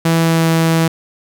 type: tone with pitch glide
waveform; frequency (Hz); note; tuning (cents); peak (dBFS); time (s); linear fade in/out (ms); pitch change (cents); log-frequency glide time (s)
sawtooth; 164.81 to 163.48; E3 to E3; 0 to -14; -7; 0.05-0.88; 5; -14; 0.19-0.48
effects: none